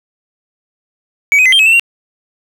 triangle tone with pitch steps, 2270 / 2513 / 2044 / 3174 / 2566 / 2679 / 2755 Hz, C#7 / D#7 / C7 / G7 / E7 / E7 / F7, +41 / +17 / -41 / +21 / -47 / +27 / -24 cents, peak -4 dBFS, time 1.32-1.796 s, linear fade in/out 0 ms, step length 68 ms, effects none

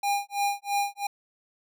square tone with tremolo, 808 Hz, G#5, 48 cents flat, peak -23 dBFS, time 0.03-1.07 s, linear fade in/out 5 ms, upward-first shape sine, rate 3 Hz, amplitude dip 100%, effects none

